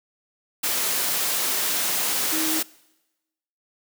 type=tone in noise; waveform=sine; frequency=316.3 Hz; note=D#4; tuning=29 cents sharp; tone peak=-26 dBFS; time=2.32-2.6 s; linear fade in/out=10 ms; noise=white; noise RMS=-24 dBFS; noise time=0.63-2.63 s; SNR=-5 dB; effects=noise-tail reverb RT60 1.0 s tail -23 dB re dry + high-pass 200 Hz 12 dB/octave